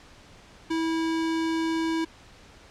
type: tone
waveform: square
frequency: 325.5 Hz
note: E4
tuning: 22 cents flat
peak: -25 dBFS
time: 0.7-2.05 s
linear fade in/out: 10 ms
effects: pink hiss -51 dBFS RMS until 2.7 s + low-pass 6000 Hz 12 dB/octave